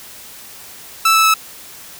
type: tone with pitch steps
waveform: sawtooth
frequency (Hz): 1318.5 / 1310.9 / 1303.4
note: E6 / E6 / E6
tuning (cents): 0 / -10 / -20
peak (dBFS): -6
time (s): 1.05-1.341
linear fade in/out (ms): 5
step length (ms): 97
effects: white hiss -37 dBFS RMS until 1.99 s